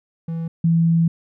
triangle / sine tone pair in turn, 164.81 / 166.05 Hz, E3 / E3, 0 / +13 cents, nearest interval unison, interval 13 cents, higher second, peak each -21 / -13 dBFS, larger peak second, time 0.28-0.48 / 0.64-1.08 s, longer second, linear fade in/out 5 ms, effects none

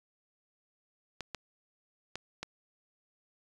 clicks, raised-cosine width 0.2 ms, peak -20 dBFS, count 4, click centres 1.207 / 1.347 / 2.156 / 2.43 s, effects resampled to 24000 Hz

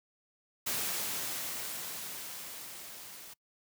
white noise with level ramp, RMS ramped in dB -33 to -49 dBFS, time 0.66-3.34 s, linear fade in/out 10 ms, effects noise-tail reverb RT60 0.1 s tail -24 dB re dry + high-pass 100 Hz 12 dB/octave

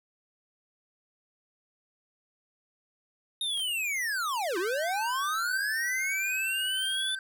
square linear two-way sweep, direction down then up, 3729 to 329.6 to 3530 Hz, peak -29 dBFS, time 3.41-7.15 s, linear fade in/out 2 ms, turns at 4.58 s
clicks, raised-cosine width 0.2 ms, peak -32 dBFS, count 2, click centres 3.575 / 3.595 s
triangle tone with vibrato, 1543 Hz, G6, 28 cents flat, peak -33 dBFS, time 4.56-7.19 s, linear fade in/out 2 ms, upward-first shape triangle, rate 6.6 Hz, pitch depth 11 cents each way
effects none

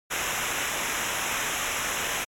pink noise with comb filter, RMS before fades -28 dBFS, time 0.1-2.25 s, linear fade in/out 20 ms, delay 0.22 ms, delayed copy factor -0.85, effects low-pass 12000 Hz 12 dB/octave + MP3 96 kbps

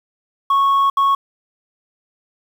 sine tone bursts at uneven times, 1104 Hz, C#6, 7 cents flat, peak -9 dBFS, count 2, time 0.5-0.9 / 0.97-1.15 s, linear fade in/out 5 ms, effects tanh soft clip ceiling -11 dBFS + 7-bit

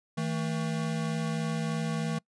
square tone pair together, 160.36 / 223.6 Hz, E3 / A3, -47 / +28 cents, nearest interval tritone, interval 575 cents, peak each -31 / -34 dBFS, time 0.17-2.19 s, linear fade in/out 10 ms, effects noise-tail reverb RT60 0.1 s tail -25 dB re dry + resampled to 22050 Hz

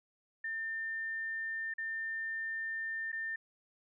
sine tone with dropouts, 1800 Hz, A6, 39 cents sharp, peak -35 dBFS, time 0.44-3.36 s, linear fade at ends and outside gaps 5 ms, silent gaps 1.739-1.781 / 3.119-3.127 s, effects none

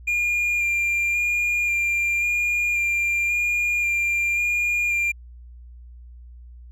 triangle tone with vibrato, 2404 Hz, D7, 40 cents sharp, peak -18 dBFS, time 0.07-5.12 s, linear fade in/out 10 ms, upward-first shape square, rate 0.93 Hz, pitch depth 12 cents each way, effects added 60 Hz sine -40 dBFS peak until 6.71 s

